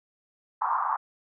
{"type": "band-pass noise", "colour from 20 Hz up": "white", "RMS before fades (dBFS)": -27, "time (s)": [0.61, 0.97], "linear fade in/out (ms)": 10, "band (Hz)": [860, 1200], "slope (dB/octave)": 48, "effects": []}